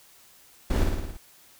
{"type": "noise with echo", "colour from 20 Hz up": "brown", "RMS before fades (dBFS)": -22, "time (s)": [0.7, 0.84], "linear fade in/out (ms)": 5, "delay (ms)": 55, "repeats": 6, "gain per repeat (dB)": -3, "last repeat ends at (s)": 1.17, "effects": ["white hiss -55 dBFS RMS until 1.59 s"]}